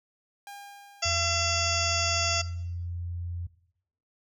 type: tone with exponential decay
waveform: sawtooth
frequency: 806 Hz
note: G5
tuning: 48 cents sharp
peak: -36 dBFS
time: 0.47-2.13 s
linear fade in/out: 1 ms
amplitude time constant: 360 ms
type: harmonic tone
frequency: 678 Hz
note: E5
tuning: 49 cents sharp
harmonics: 1 / 2 / 3 / 4 / 5 / 7 / 8 / 9 / 10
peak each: -34 / -34 / -37 / -32 / -36 / -31 / -33 / -35 / -34 dBFS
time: 1.02-2.42 s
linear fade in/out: 10 ms
type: tone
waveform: sine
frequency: 86.9 Hz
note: F2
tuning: 8 cents flat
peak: -31 dBFS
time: 1.05-3.47 s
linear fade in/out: 10 ms
effects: noise-tail reverb RT60 0.7 s tail -17 dB re dry